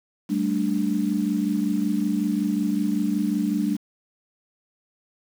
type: chord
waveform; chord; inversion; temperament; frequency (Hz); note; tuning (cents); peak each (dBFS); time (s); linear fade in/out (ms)
sine; G suspended second; none; equal with one note detuned; 194.64 / 220 / 293.7; G3 / A3 / D4; -12 / 0 / 0; -25; 0.29-3.77; 20
effects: 7-bit